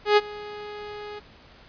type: tone with ADSR envelope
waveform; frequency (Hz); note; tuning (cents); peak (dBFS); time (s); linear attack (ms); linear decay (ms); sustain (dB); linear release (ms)
sawtooth; 416.9; G#4; +7; -9; 0.05-1.2; 120; 33; -22; 17
effects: pink hiss -51 dBFS RMS until 1.68 s + resampled to 11025 Hz